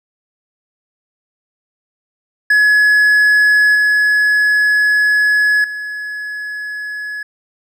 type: tone with level steps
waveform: triangle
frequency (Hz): 1693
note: G#6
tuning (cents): +33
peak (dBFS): -6 / -8 / -20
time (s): 2.5-7.23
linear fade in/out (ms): 5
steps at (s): 3.75 / 5.64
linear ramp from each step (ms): 2
effects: none